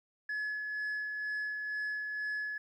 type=tone with tremolo; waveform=sine; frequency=1703 Hz; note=G#6; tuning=43 cents sharp; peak=-30 dBFS; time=0.29-2.58 s; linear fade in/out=5 ms; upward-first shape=sine; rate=2.1 Hz; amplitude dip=40%; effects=tanh soft clip ceiling -32 dBFS + 12-bit